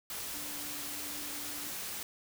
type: tone in noise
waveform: sine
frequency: 291.9 Hz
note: D4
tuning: 10 cents flat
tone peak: -50 dBFS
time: 0.34-1.7 s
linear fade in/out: 2 ms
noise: white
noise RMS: -40 dBFS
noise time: 0.1-2.03 s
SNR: -13 dB
effects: none